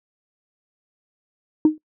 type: tone with exponential decay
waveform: sine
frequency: 309.3 Hz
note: D#4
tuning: 10 cents flat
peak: -5 dBFS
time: 1.65-1.78 s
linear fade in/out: 2 ms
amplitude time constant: 27 ms
effects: noise-tail reverb RT60 0.1 s tail -21 dB re dry + tanh soft clip ceiling -6 dBFS